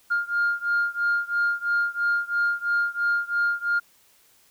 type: beating tone pair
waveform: sine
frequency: 1407 / 1410 Hz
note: F6 / F6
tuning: +12 / +16 cents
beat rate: 3 Hz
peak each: -23 / -24 dBFS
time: 0.1-3.8 s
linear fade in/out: 20 ms
effects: tanh soft clip ceiling -16 dBFS + white hiss -59 dBFS RMS until 4.5 s